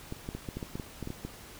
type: clicks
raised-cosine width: 3 ms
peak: -23 dBFS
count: 12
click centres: 0.124 / 0.289 / 0.35 / 0.488 / 0.57 / 0.628 / 0.755 / 0.798 / 1.027 / 1.074 / 1.104 / 1.25 s
effects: pink hiss -49 dBFS RMS until 1.59 s